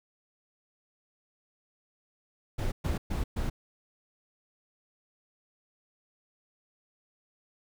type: noise bursts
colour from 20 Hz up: brown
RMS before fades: -30 dBFS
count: 4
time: 2.58-3.5 s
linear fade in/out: 10 ms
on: 140 ms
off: 120 ms
effects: none